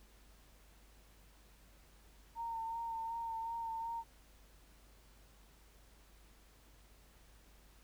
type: tone with vibrato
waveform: sine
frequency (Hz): 914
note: A#5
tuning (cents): -34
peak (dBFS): -38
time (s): 2.35-4.04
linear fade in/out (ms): 50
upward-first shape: sine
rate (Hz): 2.7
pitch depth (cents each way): 24
effects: added 50 Hz sine -62 dBFS peak until 7.83 s + pink hiss -66 dBFS RMS until 7.83 s